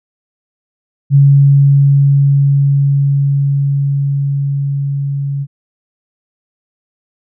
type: tone with level ramp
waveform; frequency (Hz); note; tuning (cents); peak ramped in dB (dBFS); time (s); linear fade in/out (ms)
sine; 140; C#3; +18; -3 to -15; 1.1-5.47; 50
effects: none